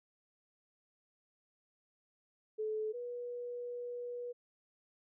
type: tone pair in turn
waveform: sine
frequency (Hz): 432.5 / 485.5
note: A4 / B4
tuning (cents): -30 / -30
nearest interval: major second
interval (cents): 200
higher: second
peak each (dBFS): -34 / -39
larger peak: first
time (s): 2.58-2.93 / 2.93-4.33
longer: second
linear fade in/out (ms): 20
effects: none